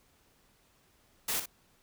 white noise with echo, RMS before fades -32 dBFS, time 1.28-1.4 s, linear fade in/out 5 ms, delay 59 ms, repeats 1, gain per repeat -9 dB, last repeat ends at 1.459 s, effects pink hiss -67 dBFS RMS until 1.82 s

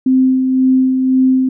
sine tone with tremolo, 260 Hz, C4, 11 cents flat, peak -7 dBFS, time 0.06-1.49 s, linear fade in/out 5 ms, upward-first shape sine, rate 1.9 Hz, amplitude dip 40%, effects none

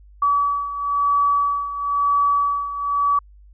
sine beating tone pair, 1143 / 1144 Hz, D6 / D6, -47 / -46 cents, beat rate 1 Hz, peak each -18 / -23 dBFS, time 0.22-3.19 s, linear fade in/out 5 ms, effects added 50 Hz sine -44 dBFS peak until 3.53 s

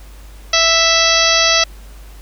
harmonic tone, 659.3 Hz, E5, in tune, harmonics 1 / 2 / 3 / 4 / 5 / 6 / 7 / 8 / 9, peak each -19 / -19 / -19 / -19 / -19 / -19 / -19 / -19 / -19 dBFS, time 0.53-1.64 s, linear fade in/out 5 ms, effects added 50 Hz sine -34 dBFS peak until 2.21 s + pink hiss -45 dBFS RMS until 2.21 s

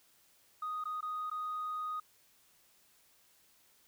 sine tone with dropouts, 1244.5 Hz, D#6, in tune, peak -34 dBFS, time 0.62-2 s, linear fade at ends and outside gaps 5 ms, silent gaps 0.84-0.854 / 1.008-1.027 / 1.3-1.313 s, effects tanh soft clip ceiling -32 dBFS + white hiss -67 dBFS RMS until 3.87 s

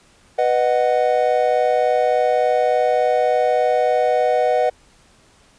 triangle chord, B major, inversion none, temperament just, 493.9 / 617.4 / 740.8 Hz, B4 / D#5 / F#5, 0 / -14 / +2 cents, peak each -17 dBFS, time 0.38-4.7 s, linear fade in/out 10 ms, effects pink hiss -53 dBFS RMS until 5.58 s + resampled to 22050 Hz

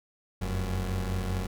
30% pulse tone pair together, 43.84 / 92.9 Hz, F1 / F#2, +7 / +7 cents, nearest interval octave + minor second, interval 1300 cents, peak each -29 / -28 dBFS, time 0.41-1.47 s, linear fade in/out 10 ms, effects none

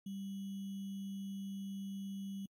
sine tone with sample-and-hold, 196 Hz, G3, in tune, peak -40 dBFS, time 0.06-2.46 s, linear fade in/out 5 ms, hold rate 3150 Hz, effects AAC 48 kbps

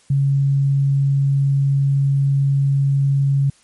sine tone, 138.59 Hz, C#3, in tune, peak -13 dBFS, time 0.1-3.5 s, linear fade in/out 5 ms, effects white hiss -54 dBFS RMS until 3.63 s + MP3 48 kbps

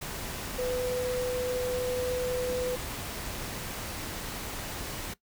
sine tone in noise, 500 Hz, B4, 21 cents sharp, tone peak -28 dBFS, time 0.58-2.76 s, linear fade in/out 10 ms, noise pink, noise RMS -37 dBFS, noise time 0.01-5.14 s, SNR +6 dB, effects noise-tail reverb RT60 0.1 s tail -18 dB re dry

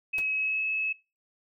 sine tone with pitch glide, 2559 to 2587 Hz, D#7 to E7, +48 to -33 cents, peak -26 dBFS, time 0.13-0.93 s, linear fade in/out 10 ms, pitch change +19 cents, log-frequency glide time 0.34-0.63 s
pink noise with exponential decay, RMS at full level -37 dBFS, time 0.18-0.26 s, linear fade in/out 1 ms, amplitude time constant 16 ms
effects noise-tail reverb RT60 0.3 s tail -23 dB re dry

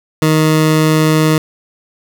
20% pulse tone, 156.4 Hz, D#3, 9 cents sharp, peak -4 dBFS, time 0.22-1.38 s, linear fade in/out 2 ms, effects none

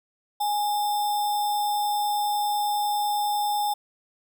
sine tone with sample-and-hold, 828 Hz, G#5, 5 cents flat, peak -22 dBFS, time 0.4-3.74 s, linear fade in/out 10 ms, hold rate 4410 Hz, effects none

